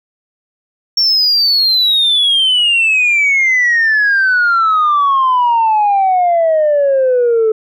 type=exponential sweep; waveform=sine; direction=down; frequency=5510 to 432.7 Hz; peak=-7 dBFS; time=0.97-7.52 s; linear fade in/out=5 ms; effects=tanh soft clip ceiling -6 dBFS